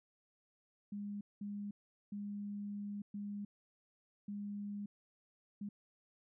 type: tone bursts at uneven times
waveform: sine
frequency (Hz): 204.1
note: G#3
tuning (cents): -30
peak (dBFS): -40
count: 6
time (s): 0.92-1.21 / 1.41-1.71 / 2.12-3.02 / 3.14-3.45 / 4.28-4.86 / 5.61-5.69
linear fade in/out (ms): 5
effects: none